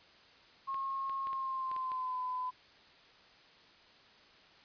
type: tone with pitch glide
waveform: sine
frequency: 1081 to 1008.6 Hz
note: C#6 to B5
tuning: -44 to +36 cents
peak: -34 dBFS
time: 0.67-2.51 s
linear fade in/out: 20 ms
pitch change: -120 cents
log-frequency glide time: 1.24-2.2 s
type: clicks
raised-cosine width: 0.3 ms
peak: -33 dBFS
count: 7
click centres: 0.744 / 1.096 / 1.271 / 1.331 / 1.715 / 1.764 / 1.918 s
effects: white hiss -60 dBFS RMS until 4.64 s + resampled to 11025 Hz